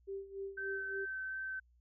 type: tone with tremolo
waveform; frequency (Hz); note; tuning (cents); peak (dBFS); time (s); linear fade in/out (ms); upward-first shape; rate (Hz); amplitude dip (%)
sine; 392; G4; 0; -38; 0.07-1.06; 20; sine; 3.5; 80
type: tone with vibrato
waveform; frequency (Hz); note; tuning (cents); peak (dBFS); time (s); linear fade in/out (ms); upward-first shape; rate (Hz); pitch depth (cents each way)
sine; 1542; G6; -29; -38; 0.57-1.6; 10; sine; 2.7; 8
effects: added 60 Hz sine -65 dBFS peak until 1.8 s